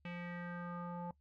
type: tone with low-pass filter sweep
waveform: square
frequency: 174.61 Hz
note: F3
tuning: in tune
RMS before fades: -44 dBFS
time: 0.05-1.11 s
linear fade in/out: 2 ms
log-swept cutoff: 2600 to 880 Hz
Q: 4
effects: noise-tail reverb RT60 0.1 s tail -21 dB re dry + added 72 Hz sine -70 dBFS peak until 1.2 s